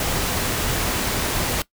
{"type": "noise", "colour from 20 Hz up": "pink", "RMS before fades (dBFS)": -23, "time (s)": [0, 1.62], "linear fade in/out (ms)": 2, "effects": ["noise-tail reverb RT60 0.1 s tail -19 dB re dry"]}